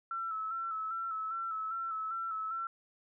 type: tone with vibrato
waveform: sine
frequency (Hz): 1324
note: E6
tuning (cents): +7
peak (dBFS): -34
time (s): 0.11-2.67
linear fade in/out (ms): 2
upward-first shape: square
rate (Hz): 2.5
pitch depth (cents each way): 32
effects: none